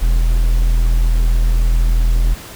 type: tone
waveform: triangle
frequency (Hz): 41.2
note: E1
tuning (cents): 0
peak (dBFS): -8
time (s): 0.01-2.35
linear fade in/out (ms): 20
effects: pink hiss -34 dBFS RMS until 2.55 s